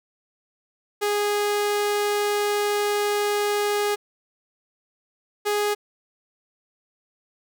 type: tone pair in turn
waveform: sawtooth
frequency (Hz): 413 / 414.6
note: G#4 / G#4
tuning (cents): -10 / -3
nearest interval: unison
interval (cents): 7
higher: second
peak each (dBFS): -17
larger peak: neither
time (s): 1.01-3.96 / 5.45-5.75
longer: first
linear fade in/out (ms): 20
effects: none